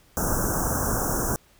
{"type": "band-stop noise", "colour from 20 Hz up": "pink", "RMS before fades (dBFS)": -25, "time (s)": [0.17, 1.36], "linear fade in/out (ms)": 0, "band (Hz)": [1600, 5600], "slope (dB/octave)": 96, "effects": ["pink hiss -58 dBFS RMS until 1.59 s"]}